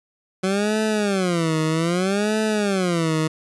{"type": "tone with vibrato", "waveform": "20% pulse", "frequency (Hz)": 185, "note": "F#3", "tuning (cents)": 0, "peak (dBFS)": -14, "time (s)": [0.43, 3.28], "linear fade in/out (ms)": 10, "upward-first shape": "sine", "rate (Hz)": 0.63, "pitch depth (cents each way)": 280, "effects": ["resampled to 24000 Hz"]}